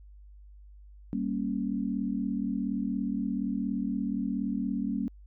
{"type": "chord", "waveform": "sine", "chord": "G diminished", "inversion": "none", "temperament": "equal", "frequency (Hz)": [196, 233.1, 277.2], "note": ["G3", "Bb3", "Db4"], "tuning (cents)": [0, 0, 0], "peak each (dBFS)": [-32, -32, -33], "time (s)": [1.13, 5.08], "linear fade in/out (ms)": 0, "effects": ["added 50 Hz sine -48 dBFS peak until 5.26 s"]}